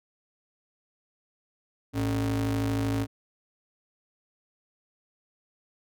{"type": "ring-modulated tone", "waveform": "square", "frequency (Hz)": 83.3, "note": "E2", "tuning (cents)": 19, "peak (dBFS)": -23, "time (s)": [1.93, 3.07], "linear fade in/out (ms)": 50, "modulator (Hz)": 193, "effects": []}